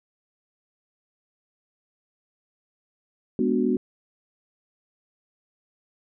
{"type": "chord", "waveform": "sine", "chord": "G# half-diminished seventh", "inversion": "none", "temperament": "equal", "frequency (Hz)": [207.7, 246.9, 293.7, 370], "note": ["G#3", "B3", "D4", "F#4"], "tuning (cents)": [0, 0, 0, 0], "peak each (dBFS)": [-27, -23, -28, -25], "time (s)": [3.39, 3.77], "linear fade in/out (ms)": 2, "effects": []}